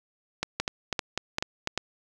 two click trains, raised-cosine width 0.2 ms, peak -10 / -9 dBFS, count 6 / 4, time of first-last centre 0.43-1.674 / 0.6-1.776 s, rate 4.02 / 2.55 Hz, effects none

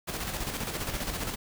pink noise with tremolo, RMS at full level -32 dBFS, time 0.07-1.36 s, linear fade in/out 20 ms, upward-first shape square, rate 15 Hz, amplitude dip 45%, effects none

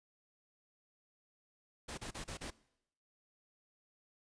pink noise bursts, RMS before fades -44 dBFS, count 5, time 1.88-2.506 s, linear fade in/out 10 ms, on 98 ms, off 34 ms, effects noise-tail reverb RT60 0.8 s tail -21 dB re dry + resampled to 22050 Hz

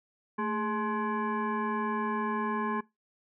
sine tone with frequency modulation, 415.3 Hz, G#4, in tune, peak -28 dBFS, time 0.38-2.81 s, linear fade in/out 10 ms, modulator 636 Hz, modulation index 1.7, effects noise-tail reverb RT60 0.2 s tail -22 dB re dry

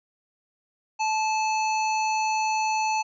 harmonic tone, 870 Hz, A5, 20 cents flat, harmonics 1 / 3 / 5 / 7 / 8, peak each -23 / -30 / -37 / -37 / -44 dBFS, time 0.99-3.03 s, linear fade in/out 20 ms, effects none

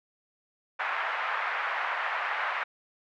white band-pass noise, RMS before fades -31 dBFS, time 0.79-2.64 s, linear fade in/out 10 ms, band 720 to 2000 Hz, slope 24 dB/octave, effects none

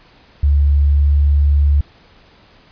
sine tone with pitch glide, 71.6 to 72.01 Hz, D2 to D2, -43 to -33 cents, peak -9 dBFS, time 0.43-1.81 s, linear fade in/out 5 ms, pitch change +10 cents, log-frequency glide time 0.83-1.14 s, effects pink hiss -48 dBFS RMS until 2.71 s + resampled to 11025 Hz

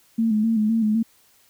sine tone with vibrato, 220 Hz, A3, in tune, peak -17 dBFS, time 0.18-1.03 s, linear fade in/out 10 ms, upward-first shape square, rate 3.9 Hz, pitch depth 51 cents each way, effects white hiss -58 dBFS RMS until 1.49 s

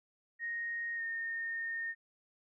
sine tone with pitch glide, 1864.7 to 1833.7 Hz, A#6 to A#6, 0 to -29 cents, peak -35 dBFS, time 0.39-1.95 s, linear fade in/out 50 ms, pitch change -29 cents, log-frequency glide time 0.96-1.01 s, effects none

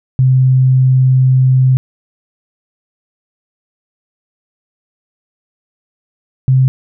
sine tone pair in turn, 129.9 / 130.88 Hz, C3 / C3, -12 / +1 cents, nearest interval unison, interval 13 cents, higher second, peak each -6 dBFS, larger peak neither, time 0.19-1.77 / 6.48-6.68 s, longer first, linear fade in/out 0 ms, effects none

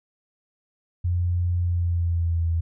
sine tone with pitch glide, 88 to 83.16 Hz, F2 to E2, +14 to +16 cents, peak -20 dBFS, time 1.04-2.61 s, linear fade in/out 10 ms, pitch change -98 cents, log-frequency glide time 1.59-2.48 s, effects none

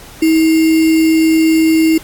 sine tone with sample-and-hold, 320.8 Hz, E4, 47 cents flat, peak -7 dBFS, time 0.22-1.98 s, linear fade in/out 5 ms, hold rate 2450 Hz, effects pink hiss -36 dBFS RMS until 2.03 s + AAC 64 kbps

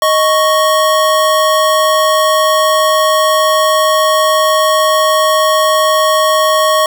square tone pair together, 623 / 1108.1 Hz, D#5 / C#6, +2 / -1 cents, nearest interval minor seventh, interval 997 cents, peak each -12 dBFS, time 0.02-6.86 s, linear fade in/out 2 ms, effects none

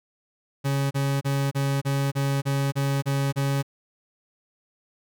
40% pulse tone bursts, 138.59 Hz, C#3, in tune, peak -21 dBFS, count 10, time 0.64-3.628 s, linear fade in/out 20 ms, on 270 ms, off 32 ms, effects none

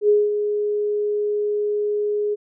sine tone with ADSR envelope, 416.4 Hz, G#4, 5 cents sharp, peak -11 dBFS, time 0.01-2.36 s, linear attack 79 ms, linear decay 210 ms, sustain -8 dB, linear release 28 ms, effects none

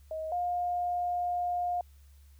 sine tone pair in turn, 632 / 709.4 Hz, D#5 / F5, +27 / +27 cents, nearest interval major second, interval 200 cents, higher second, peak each -33 / -28 dBFS, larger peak second, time 0.11-0.32 / 0.32-1.81 s, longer second, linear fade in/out 2 ms, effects added 70 Hz sine -53 dBFS peak until 2.39 s + white hiss -68 dBFS RMS until 2.39 s

